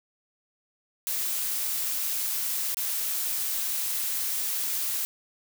blue noise with dropouts, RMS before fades -29 dBFS, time 1.07-5.05 s, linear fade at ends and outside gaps 0 ms, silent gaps 2.745-2.77 s, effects none

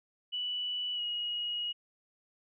sine tone with pitch glide, 2960 to 2894 Hz, F#7 to F#7, 0 to -39 cents, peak -32 dBFS, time 0.32-1.73 s, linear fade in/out 20 ms, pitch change -39 cents, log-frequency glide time 0.94-1.01 s, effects none

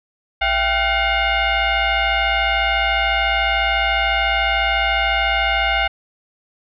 sine tone with frequency modulation, 670 Hz, E5, 28 cents sharp, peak -15 dBFS, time 0.41-5.88 s, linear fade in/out 10 ms, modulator 727 Hz, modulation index 3.2, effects none

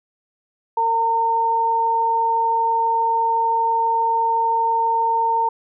sine tone pair together, 457 / 913 Hz, A#4 / A#5, -34 / -36 cents, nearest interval octave, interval 1198 cents, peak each -27 / -16 dBFS, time 0.77-5.49 s, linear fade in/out 5 ms, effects none

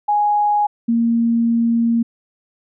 sine tone pair in turn, 830.6 / 232 Hz, G#5 / A#3, 0 / -8 cents, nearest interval octave + minor seventh, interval 2208 cents, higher first, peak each -13 dBFS, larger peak neither, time 0.08-0.67 / 0.88-2.03 s, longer second, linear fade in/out 10 ms, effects none

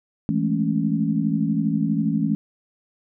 sine chord, A major seventh, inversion second, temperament equal, 164.81 / 207.7 / 220 / 277.2 Hz, E3 / G#3 / A3 / C#4, 0 / 0 / 0 / 0 cents, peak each -24 / -25 / -24 / -25 dBFS, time 0.29-2.35 s, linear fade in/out 0 ms, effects none

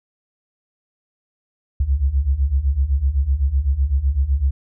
sine beating tone pair, 64 / 71.9 Hz, C2 / D2, -38 / -36 cents, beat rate 7.9 Hz, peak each -20 / -17 dBFS, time 1.8-4.51 s, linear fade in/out 5 ms, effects none

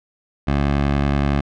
15% pulse tone, 70.7 Hz, C#2, 35 cents sharp, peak -10 dBFS, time 0.47-1.41 s, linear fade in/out 10 ms, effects low-pass 3000 Hz 12 dB/octave

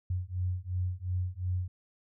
sine beating tone pair, 89.6 / 92.4 Hz, F2 / F#2, +45 / -2 cents, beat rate 2.8 Hz, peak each -33 / -33 dBFS, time 0.1-1.68 s, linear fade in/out 5 ms, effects none

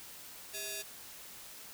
5% pulse ring-modulated tone, 1046.5 Hz, C6, in tune, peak -23 dBFS, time 0.53-0.83 s, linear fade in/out 20 ms, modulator 1450 Hz, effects white hiss -50 dBFS RMS until 1.73 s

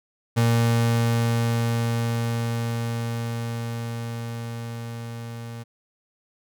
35% pulse tone with level ramp, 116.54 Hz, A#2, in tune, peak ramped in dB -15 to -32 dBFS, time 0.36-5.64 s, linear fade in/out 20 ms, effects none

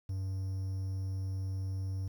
triangle tone with quantisation, 95.3 Hz, G2, 48 cents flat, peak -31 dBFS, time 0.09-2.08 s, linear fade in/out 5 ms, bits 10, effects none

